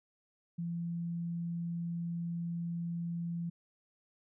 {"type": "tone", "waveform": "sine", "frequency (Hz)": 170, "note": "F3", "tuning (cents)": -46, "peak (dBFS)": -34, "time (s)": [0.58, 3.5], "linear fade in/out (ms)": 10, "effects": []}